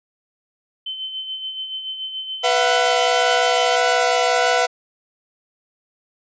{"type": "tone with tremolo", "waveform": "sine", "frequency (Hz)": 3070, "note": "G7", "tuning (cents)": -37, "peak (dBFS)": -24, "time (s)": [0.86, 3.76], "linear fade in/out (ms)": 5, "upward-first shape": "sine", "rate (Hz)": 7, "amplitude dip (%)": 50}
{"type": "chord", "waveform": "sawtooth", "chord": "B suspended fourth", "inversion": "none", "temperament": "equal with one note detuned", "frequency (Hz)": [493.9, 674.3, 740], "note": ["B4", "E5", "F#5"], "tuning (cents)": [0, 39, 0], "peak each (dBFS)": -16, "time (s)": [2.43, 4.67], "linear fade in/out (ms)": 20}
{"effects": ["resampled to 16000 Hz"]}